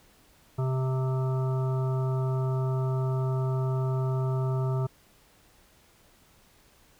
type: harmonic tone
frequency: 130.7 Hz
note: C3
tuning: 1 cent flat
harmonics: 1 / 3 / 5 / 7 / 9 / 10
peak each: -25 / -35 / -39 / -42 / -44 / -45 dBFS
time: 0.58-4.87 s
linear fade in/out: 10 ms
effects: pink hiss -60 dBFS RMS until 6.99 s